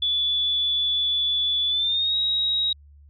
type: tone with pitch glide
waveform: sine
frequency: 3451 to 3807 Hz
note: A7 to A#7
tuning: -34 to +36 cents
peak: -20 dBFS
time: 0.02-2.73 s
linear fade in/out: 5 ms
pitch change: +170 cents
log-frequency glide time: 1.68-2.16 s
effects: added 72 Hz sine -47 dBFS peak until 3.09 s